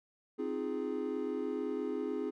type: chord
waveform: triangle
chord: F minor seventh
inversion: second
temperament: equal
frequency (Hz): 261.6 / 311.1 / 349.2 / 415.3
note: C4 / Eb4 / F4 / Ab4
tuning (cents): 0 / 0 / 0 / 0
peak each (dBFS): -37 / -38 / -39 / -35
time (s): 0.38-2.31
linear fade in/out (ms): 20
effects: none